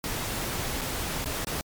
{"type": "noise with dropouts", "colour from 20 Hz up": "pink", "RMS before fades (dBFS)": -31, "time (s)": [0.04, 1.61], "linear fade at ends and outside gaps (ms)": 0, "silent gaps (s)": [[0.811, 0.816], [1.244, 1.258], [1.446, 1.47]], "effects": ["MP3 96 kbps"]}